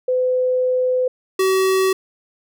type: tone pair in turn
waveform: sine / square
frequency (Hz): 507 / 379.8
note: B4 / F#4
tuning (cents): +45 / +45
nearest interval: perfect fourth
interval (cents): 500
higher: first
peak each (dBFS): -15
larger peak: neither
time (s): 0.08-1.08 / 1.39-1.93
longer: first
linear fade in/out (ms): 5
effects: none